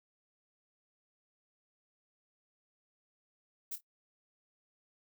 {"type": "noise with echo", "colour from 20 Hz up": "violet", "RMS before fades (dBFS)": -39, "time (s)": [3.71, 3.76], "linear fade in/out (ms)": 10, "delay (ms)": 25, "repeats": 2, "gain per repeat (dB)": -12, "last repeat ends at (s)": 3.81, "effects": ["noise-tail reverb RT60 0.1 s tail -20 dB re dry"]}